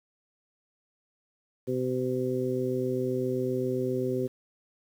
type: harmonic tone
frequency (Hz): 127.6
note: C3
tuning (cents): -43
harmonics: 1 / 2 / 3 / 4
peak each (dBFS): -34 / -32 / -29 / -34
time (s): 1.67-4.28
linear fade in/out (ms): 20
effects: 9-bit